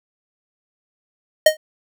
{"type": "tone with exponential decay", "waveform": "square", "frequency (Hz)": 621, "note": "D#5", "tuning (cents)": -3, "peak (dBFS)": -5, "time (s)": [1.46, 1.57], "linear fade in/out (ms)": 5, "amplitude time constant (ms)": 23, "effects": []}